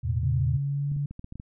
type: chord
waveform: sine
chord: E suspended fourth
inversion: none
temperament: just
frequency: 82.41 / 109.88 / 123.61 Hz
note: E2 / A2 / B2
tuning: 0 / -2 / +2 cents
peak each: -28 dBFS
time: 0.03-0.58 s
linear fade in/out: 20 ms
type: tone with pitch glide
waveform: sine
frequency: 137.1 to 143.25 Hz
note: C#3 to D3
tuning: -19 to -43 cents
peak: -25 dBFS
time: 0.23-1.06 s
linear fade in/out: 5 ms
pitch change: +76 cents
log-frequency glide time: 0.35-0.92 s
type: clicks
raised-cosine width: 5 ms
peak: -27 dBFS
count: 8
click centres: 0.918 / 0.965 / 1.11 / 1.194 / 1.244 / 1.324 / 1.356 / 1.399 s
effects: none